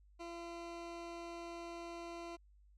20% pulse tone, 340.4 Hz, F4, 44 cents flat, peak -40 dBFS, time 0.19-2.37 s, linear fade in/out 20 ms, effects added 50 Hz sine -62 dBFS peak until 2.77 s + low-pass 6000 Hz 12 dB/octave

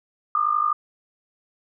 sine tone with amplitude modulation, 1209 Hz, D6, 50 cents sharp, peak -15 dBFS, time 0.35-0.73 s, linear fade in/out 2 ms, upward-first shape sine, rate 51.9 Hz, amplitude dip 80%, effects none

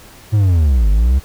triangle linear two-way sweep, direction down then up, 110 to 48.69 to 69.2 Hz, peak -7 dBFS, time 0.32-1.2 s, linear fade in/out 20 ms, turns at 0.9 s, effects pink hiss -41 dBFS RMS until 1.24 s

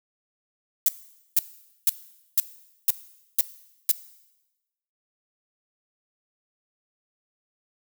violet noise bursts, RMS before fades -18 dBFS, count 7, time 0.86-3.915 s, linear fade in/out 2 ms, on 25 ms, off 480 ms, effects noise-tail reverb RT60 1.0 s tail -17 dB re dry

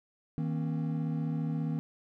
triangle tone cluster, 158.3 / 235.1 / 269.9 Hz, D#3 / A#3 / C#4, +30 / +15 / -46 cents, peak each -29 / -35 / -36 dBFS, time 0.38-1.79 s, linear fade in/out 0 ms, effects none

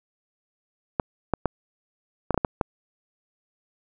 clicks, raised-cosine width 1 ms, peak -7 dBFS, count 8, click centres 0.998 / 1.337 / 1.457 / 2.307 / 2.344 / 2.377 / 2.448 / 2.612 s, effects none

